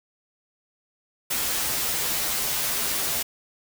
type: noise with comb filter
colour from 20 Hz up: white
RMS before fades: -26 dBFS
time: 1.3-3.23 s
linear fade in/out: 10 ms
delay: 11 ms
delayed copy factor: -0.75
effects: none